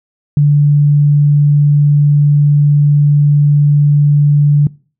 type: tone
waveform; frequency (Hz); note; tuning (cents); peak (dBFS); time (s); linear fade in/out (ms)
sine; 145.9; D3; -11; -5; 0.37-4.67; 2
effects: noise-tail reverb RT60 0.4 s tail -23 dB re dry